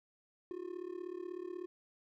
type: tone with amplitude modulation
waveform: triangle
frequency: 358.3 Hz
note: F4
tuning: 44 cents sharp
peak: -35 dBFS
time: 0.51-1.66 s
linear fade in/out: 0 ms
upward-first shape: sine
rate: 36.3 Hz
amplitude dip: 90%
effects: none